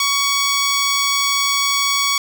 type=tone; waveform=10% pulse; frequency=1122 Hz; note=C#6; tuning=21 cents sharp; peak=-7 dBFS; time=0-2.18 s; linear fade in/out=2 ms; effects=none